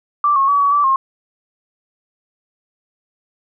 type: tone with pitch steps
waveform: sine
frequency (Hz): 1170 / 1089 / 1140 / 1131 / 1160 / 1071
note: D6 / C#6 / C#6 / C#6 / D6 / C6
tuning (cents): -7 / -31 / +48 / +34 / -22 / +40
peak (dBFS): -11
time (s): 0.24-0.96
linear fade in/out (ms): 2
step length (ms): 120
effects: none